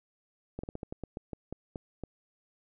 slowing click train, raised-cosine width 2 ms, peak -24 dBFS, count 12, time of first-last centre 0.59-2.037 s, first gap 45 ms, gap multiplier 1.2, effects none

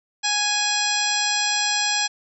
harmonic tone with a mistuned harmonic, 830.6 Hz, G#5, in tune, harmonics 1 / 2 / 3 / 4 / 5 / 6 / 7 / 9, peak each -28 / -28 / -28 / -28 / -28 / -28 / -28 / -28 dBFS, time 0.23-2.08 s, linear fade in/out 20 ms, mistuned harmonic 6, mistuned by +24 cents, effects none

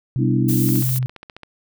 sine tone with pitch glide, 128.6 to 127.79 Hz, C3 to C3, -30 to -40 cents, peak -18 dBFS, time 0.16-1.06 s, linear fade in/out 0 ms, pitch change -10 cents, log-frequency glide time 0.37-0.71 s
sine chord, E minor seventh, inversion first, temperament equal, 196 / 246.9 / 293.7 / 329.6 Hz, G3 / B3 / D4 / E4, 0 / 0 / 0 / 0 cents, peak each -23 dBFS, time 0.17-0.84 s, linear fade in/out 50 ms
violet noise, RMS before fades -25 dBFS, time 0.48-0.99 s, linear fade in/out 10 ms
click train, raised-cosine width 0.3 ms, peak -21 dBFS, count 12, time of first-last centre 0.69-1.433 s, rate 14.8 Hz
effects none

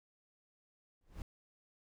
brown noise with exponential growth, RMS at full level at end -39 dBFS, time 1.01-1.22 s, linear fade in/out 2 ms, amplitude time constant 44 ms, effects none

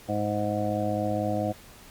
harmonic tone, 104.4 Hz, G#2, 10 cents sharp, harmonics 1 / 2 / 3 / 5 / 6 / 7, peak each -32 / -32 / -32 / -32 / -32 / -32 dBFS, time 0.08-1.53 s, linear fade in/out 20 ms, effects pink hiss -50 dBFS RMS until 1.9 s + Opus 48 kbps

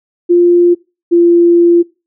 sine tone pair in turn, 349.2 / 343.8 Hz, F4 / F4, 0 / -27 cents, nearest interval unison, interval 27 cents, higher first, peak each -4 / -4 dBFS, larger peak neither, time 0.29-0.75 / 1.11-1.83 s, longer second, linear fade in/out 20 ms, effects noise-tail reverb RT60 0.3 s tail -23 dB re dry

